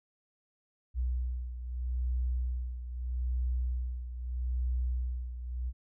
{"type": "beating tone pair", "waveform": "sine", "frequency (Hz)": [61.74, 62.53], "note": ["B1", "B1"], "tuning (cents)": [0, 22], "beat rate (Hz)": 0.79, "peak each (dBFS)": [-31, -37], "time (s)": [0.94, 5.73], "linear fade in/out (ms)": 50, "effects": []}